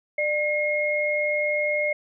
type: tone pair together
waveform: sine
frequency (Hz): 598 / 2150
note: D5 / C7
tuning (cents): +31 / +47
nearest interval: octave + minor seventh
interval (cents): 2216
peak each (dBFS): -24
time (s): 0.18-1.93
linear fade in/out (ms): 5
effects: none